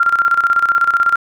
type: tone with tremolo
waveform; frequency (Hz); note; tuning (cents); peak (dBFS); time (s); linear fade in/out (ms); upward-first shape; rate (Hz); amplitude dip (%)
sine; 1383; F6; -17; -8; 0-1.16; 5; square; 16; 70
effects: none